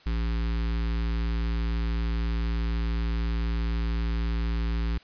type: tone with notch filter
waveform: square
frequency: 56.5 Hz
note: A1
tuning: 47 cents sharp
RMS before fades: -27 dBFS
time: 0.06-4.98 s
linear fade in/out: 5 ms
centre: 630 Hz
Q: 0.88
effects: white hiss -55 dBFS RMS until 5.03 s + resampled to 11025 Hz